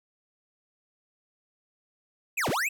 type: linear two-way sweep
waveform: square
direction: down then up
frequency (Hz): 2698 to 82.2 to 2698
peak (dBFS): -26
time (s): 2.37-2.69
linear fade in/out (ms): 10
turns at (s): 2.49
effects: none